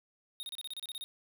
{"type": "tone bursts", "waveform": "square", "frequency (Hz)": 3717, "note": "A#7", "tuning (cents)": -6, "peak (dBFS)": -39, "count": 11, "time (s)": [0.4, 1.04], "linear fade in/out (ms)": 0, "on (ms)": 30, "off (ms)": 31, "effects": []}